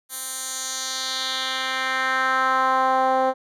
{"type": "tone with band-pass filter sweep", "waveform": "10% pulse", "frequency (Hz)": 261.6, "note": "C4", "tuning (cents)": 0, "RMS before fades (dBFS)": -23, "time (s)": [0.09, 3.34], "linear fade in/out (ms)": 50, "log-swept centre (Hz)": [11000, 600], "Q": 1.9, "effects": []}